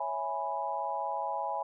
sine chord, C# minor seventh, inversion none, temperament equal, 554.4 / 659.3 / 830.6 / 987.8 Hz, C#5 / E5 / G#5 / B5, 0 / 0 / 0 / 0 cents, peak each -40 / -38 / -34 / -36 dBFS, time 0-1.63 s, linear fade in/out 5 ms, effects none

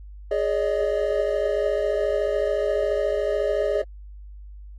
triangle chord, Ab suspended fourth, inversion none, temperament equal with one note detuned, 415.3 / 568.3 / 622.3 Hz, Ab4 / Db5 / Eb5, 0 / +43 / 0 cents, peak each -23 dBFS, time 0.31-3.82 s, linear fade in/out 5 ms, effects added 50 Hz sine -38 dBFS peak until 4.78 s + AAC 32 kbps

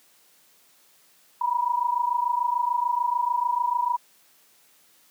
sine tone pair together, 953 / 979.8 Hz, A#5 / B5, +38 / -14 cents, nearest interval unison, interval 48 cents, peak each -25 / -24 dBFS, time 1.41-3.97 s, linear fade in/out 5 ms, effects white hiss -59 dBFS RMS until 5.1 s + high-pass 150 Hz 12 dB/octave

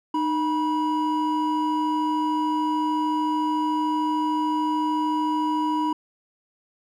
triangle tone pair together, 306.5 / 973 Hz, D#4 / B5, -26 / -26 cents, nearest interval octave + minor sixth, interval 2000 cents, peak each -22 dBFS, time 0.14-5.93 s, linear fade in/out 5 ms, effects none

